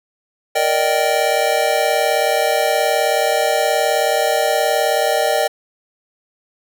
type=chord; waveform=square; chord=Eb major seventh; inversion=second; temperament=just; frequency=466.7 / 583.4 / 622.3 / 777.8 Hz; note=Bb4 / D5 / Eb5 / G5; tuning=+2 / -12 / 0 / -14 cents; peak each=-23 / -21 / -20 / -20 dBFS; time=0.55-5.48 s; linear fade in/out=10 ms; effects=none